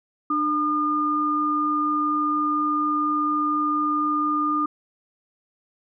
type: tone pair together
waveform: sine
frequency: 299.3 / 1213 Hz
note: D4 / D#6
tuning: +33 / -44 cents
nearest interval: 2 octaves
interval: 2423 cents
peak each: -25 / -21 dBFS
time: 0.3-4.66 s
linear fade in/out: 5 ms
effects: none